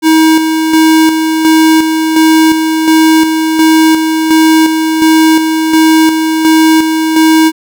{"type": "tone with tremolo", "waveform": "square", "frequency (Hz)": 318.4, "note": "D#4", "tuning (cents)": 40, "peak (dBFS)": -4, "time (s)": [0.02, 7.52], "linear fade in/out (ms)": 50, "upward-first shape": "square", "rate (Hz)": 1.4, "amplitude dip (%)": 45, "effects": []}